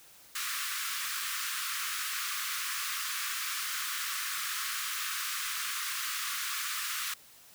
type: high-pass noise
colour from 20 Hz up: pink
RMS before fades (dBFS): -35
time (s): 0.35-7.14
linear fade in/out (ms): 5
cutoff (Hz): 1100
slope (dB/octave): 96
effects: white hiss -56 dBFS RMS until 7.54 s